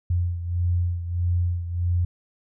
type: beating tone pair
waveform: sine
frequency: 87.31 / 88.91 Hz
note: F2 / F2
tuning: 0 / +31 cents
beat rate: 1.6 Hz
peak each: -22 / -28 dBFS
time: 0.1-2.05 s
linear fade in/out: 5 ms
effects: none